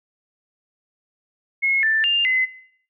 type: tone with pitch steps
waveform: sine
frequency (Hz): 2169 / 1771 / 2802 / 2039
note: C#7 / A6 / F7 / C7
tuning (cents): -38 / +11 / +5 / -45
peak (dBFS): -16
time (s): 1.62-2.46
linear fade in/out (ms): 20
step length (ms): 210
effects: noise-tail reverb RT60 0.7 s tail -19 dB re dry